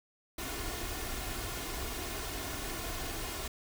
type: noise with comb filter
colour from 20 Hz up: pink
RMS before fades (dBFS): -38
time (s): 0.38-3.48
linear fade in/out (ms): 5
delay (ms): 2.8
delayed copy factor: +0.55
effects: none